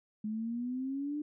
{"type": "exponential sweep", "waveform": "sine", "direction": "up", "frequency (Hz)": [211, 301.8], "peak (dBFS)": -33, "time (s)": [0.24, 1.22], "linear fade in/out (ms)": 5, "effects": []}